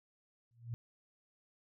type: tone with exponential growth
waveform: sine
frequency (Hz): 117.7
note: A#2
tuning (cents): +17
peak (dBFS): -34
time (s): 0.51-0.74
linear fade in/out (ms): 0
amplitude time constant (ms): 50
effects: none